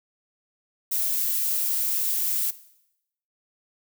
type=noise; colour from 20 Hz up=violet; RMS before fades=-25 dBFS; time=0.91-2.51 s; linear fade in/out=10 ms; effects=noise-tail reverb RT60 0.8 s tail -17 dB re dry